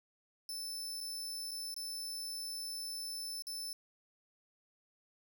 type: tone with dropouts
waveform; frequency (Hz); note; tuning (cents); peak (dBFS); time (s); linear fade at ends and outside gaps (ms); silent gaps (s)
sawtooth; 5280; E8; +2; -37; 0.49-3.73; 1; 1.005-1.01 / 1.51-1.515 / 1.742-1.764 / 3.422-3.469
effects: none